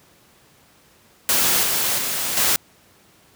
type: noise with level steps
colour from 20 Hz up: white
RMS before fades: -18 / -21 / -24 / -18 dBFS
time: 1.29-2.56 s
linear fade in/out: 0 ms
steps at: 1.63 / 1.98 / 2.37 s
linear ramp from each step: 2 ms
effects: pink hiss -54 dBFS RMS until 3.35 s + high-pass 80 Hz 12 dB/octave